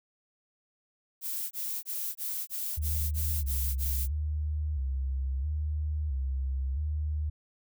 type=noise bursts; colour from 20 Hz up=violet; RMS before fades=-34 dBFS; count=9; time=1.21-4.078 s; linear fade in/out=50 ms; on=300 ms; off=21 ms
type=tone with vibrato; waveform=sine; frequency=71 Hz; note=C#2; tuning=42 cents sharp; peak=-28 dBFS; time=2.77-7.3 s; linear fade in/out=10 ms; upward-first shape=square; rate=0.75 Hz; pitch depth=110 cents each way
effects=none